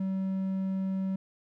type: tone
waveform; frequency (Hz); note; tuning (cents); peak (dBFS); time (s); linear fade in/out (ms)
triangle; 190.9; G3; -46; -26; 0-1.16; 5
effects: none